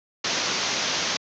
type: low-pass noise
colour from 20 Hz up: white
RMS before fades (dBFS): -26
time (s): 0.24-1.17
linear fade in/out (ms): 5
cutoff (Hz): 6500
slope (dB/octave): 96
effects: high-pass 150 Hz 12 dB/octave